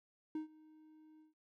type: tone with ADSR envelope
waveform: triangle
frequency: 311.1 Hz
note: D#4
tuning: in tune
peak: -34 dBFS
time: 0.35-1.34 s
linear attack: 3 ms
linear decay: 120 ms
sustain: -23 dB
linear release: 140 ms
effects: none